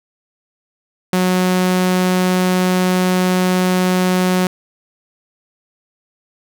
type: tone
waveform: sawtooth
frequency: 183.2 Hz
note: F#3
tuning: 17 cents flat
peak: -9 dBFS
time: 1.13-4.47 s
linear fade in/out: 2 ms
effects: none